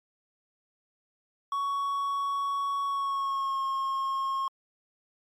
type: tone with pitch glide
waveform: triangle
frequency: 1117 to 1079 Hz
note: C#6 to C#6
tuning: +13 to -47 cents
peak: -25 dBFS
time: 1.52-4.48 s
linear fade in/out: 2 ms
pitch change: -60 cents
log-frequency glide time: 2.85-3.62 s
effects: MP3 64 kbps